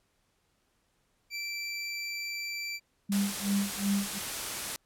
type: tone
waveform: 25% pulse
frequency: 2339 Hz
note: D7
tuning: 8 cents flat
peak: -30 dBFS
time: 1.3-2.8 s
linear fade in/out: 50 ms
type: tone with tremolo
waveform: sine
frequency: 199.9 Hz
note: G3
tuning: 34 cents sharp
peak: -24 dBFS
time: 3.09-4.19 s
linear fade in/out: 10 ms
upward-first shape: sine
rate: 2.7 Hz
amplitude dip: 100%
type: noise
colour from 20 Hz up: white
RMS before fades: -35 dBFS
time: 3.12-4.76 s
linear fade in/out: 0 ms
effects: pink hiss -73 dBFS RMS until 4.85 s + low-pass 12000 Hz 12 dB/octave